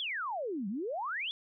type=exponential two-way sweep; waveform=sine; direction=down then up; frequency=3520 to 185 to 3520 Hz; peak=-33 dBFS; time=0-1.31 s; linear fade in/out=0 ms; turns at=0.68 s; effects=none